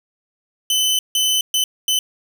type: tone bursts at uneven times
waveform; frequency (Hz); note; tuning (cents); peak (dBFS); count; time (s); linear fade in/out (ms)
sawtooth; 3033; F#7; +42; -12; 4; 0.7-0.99 / 1.15-1.41 / 1.54-1.64 / 1.88-1.99; 2
effects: none